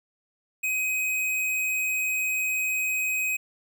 square tone, 2521 Hz, D#7, 22 cents sharp, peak -25 dBFS, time 0.63-3.37 s, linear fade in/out 10 ms, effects none

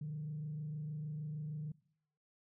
sine tone with frequency modulation, 151.6 Hz, D#3, 45 cents flat, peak -38 dBFS, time 0.01-1.72 s, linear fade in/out 5 ms, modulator 26.5 Hz, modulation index 0.37, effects noise-tail reverb RT60 0.7 s tail -23 dB re dry + tanh soft clip ceiling -35 dBFS

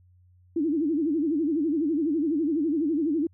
sine tone with vibrato, 308.3 Hz, D#4, 16 cents flat, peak -22 dBFS, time 0.56-3.27 s, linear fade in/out 5 ms, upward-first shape sine, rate 12 Hz, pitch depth 170 cents each way, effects added 90 Hz sine -55 dBFS peak until 3.33 s

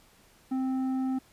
sine tone with tanh clipping, 261.6 Hz, C4, in tune, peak -28 dBFS, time 0.51-1.19 s, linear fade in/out 10 ms, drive 8 dB, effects pink hiss -60 dBFS RMS until 1.32 s + resampled to 32000 Hz

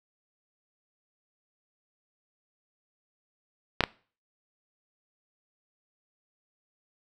clicks, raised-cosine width 0.3 ms, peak -5 dBFS, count 2, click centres 3.807 / 3.838 s, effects noise-tail reverb RT60 0.4 s tail -22 dB re dry

